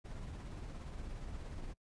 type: noise with tremolo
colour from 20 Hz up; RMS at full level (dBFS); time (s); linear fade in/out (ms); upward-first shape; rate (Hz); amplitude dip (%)
brown; -43; 0.04-1.74; 20; triangle; 17; 40
effects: noise-tail reverb RT60 0.1 s tail -22 dB re dry + resampled to 22050 Hz